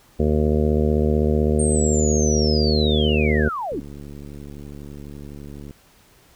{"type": "harmonic tone", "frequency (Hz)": 75.8, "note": "D#2", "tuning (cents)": -45, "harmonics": [1, 2, 3, 4, 5, 6, 7, 8, 9], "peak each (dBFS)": [-20, -25, -22, -33, -24, -25, -29, -36, -35], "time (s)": [0.19, 3.49], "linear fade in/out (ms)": 10}
{"type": "linear sweep", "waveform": "sine", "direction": "down", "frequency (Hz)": [8700, 220.2], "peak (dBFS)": -24, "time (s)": [1.59, 3.8], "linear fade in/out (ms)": 5}
{"type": "click train", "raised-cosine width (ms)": 3, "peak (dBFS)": -25, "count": 144, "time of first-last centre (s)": [3.72, 5.709], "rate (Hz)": 71.9}
{"effects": ["pink hiss -54 dBFS RMS until 6.35 s"]}